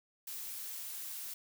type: noise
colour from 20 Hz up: blue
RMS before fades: -43 dBFS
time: 0.27-1.34 s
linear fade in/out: 5 ms
effects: none